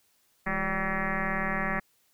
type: tone with frequency modulation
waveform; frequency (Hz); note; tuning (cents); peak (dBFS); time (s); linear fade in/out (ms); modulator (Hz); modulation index
sine; 959; A#5; +49; -26; 0.46-1.8; 10; 188; 6
effects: white hiss -68 dBFS RMS until 2.13 s